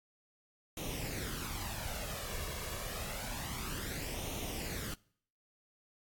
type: noise with flanger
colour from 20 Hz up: pink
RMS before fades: -40 dBFS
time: 0.77-4.94 s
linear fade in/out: 2 ms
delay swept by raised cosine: 0.31 to 1.81 ms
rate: 0.28 Hz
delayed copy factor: +0.6
effects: noise-tail reverb RT60 0.6 s tail -24 dB re dry + AAC 64 kbps